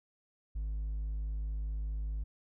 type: tone with hard clipping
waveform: sine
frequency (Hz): 52.4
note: G#1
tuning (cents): +16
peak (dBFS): -34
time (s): 0.55-2.24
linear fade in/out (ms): 10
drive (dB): 2
effects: none